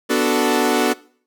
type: chord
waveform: sawtooth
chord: B minor seventh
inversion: none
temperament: equal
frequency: 246.9 / 293.7 / 370 / 440 Hz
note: B3 / D4 / F#4 / A4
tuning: 0 / 0 / 0 / 0 cents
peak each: -17 dBFS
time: 0.09-0.94 s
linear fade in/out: 20 ms
effects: noise-tail reverb RT60 0.5 s tail -21 dB re dry

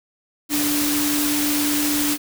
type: tone in noise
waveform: sine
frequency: 293.7 Hz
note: D4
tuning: in tune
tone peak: -21 dBFS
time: 0.49-2.18 s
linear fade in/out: 50 ms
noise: white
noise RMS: -23 dBFS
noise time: 0.49-2.18 s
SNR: -1 dB
effects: none

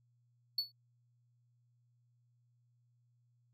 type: tone with exponential decay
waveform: triangle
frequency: 4435 Hz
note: C#8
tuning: in tune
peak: -27 dBFS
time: 0.58-0.72 s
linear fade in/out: 5 ms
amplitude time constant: 30 ms
effects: added 120 Hz sine -70 dBFS peak until 3.53 s

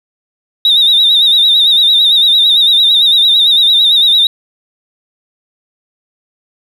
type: tone with vibrato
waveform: sine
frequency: 3729 Hz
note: A#7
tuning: in tune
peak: -4 dBFS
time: 0.65-4.27 s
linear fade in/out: 2 ms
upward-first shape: sine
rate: 8.9 Hz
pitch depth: 80 cents each way
effects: tanh soft clip ceiling -2 dBFS + 7-bit

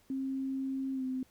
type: tone with pitch glide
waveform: sine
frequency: 267.2 to 258.8 Hz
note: C4 to C4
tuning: +36 to -19 cents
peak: -32 dBFS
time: 0.1-1.23 s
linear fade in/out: 2 ms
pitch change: -55 cents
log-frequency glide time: 0.93-1.04 s
effects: pink hiss -66 dBFS RMS until 1.3 s

